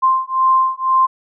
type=beating tone pair; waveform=sine; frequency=1046.5 / 1048.5 Hz; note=C6 / C6; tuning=0 / +3 cents; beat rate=2 Hz; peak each=-15 dBFS; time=0.02-1.07 s; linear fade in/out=20 ms; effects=none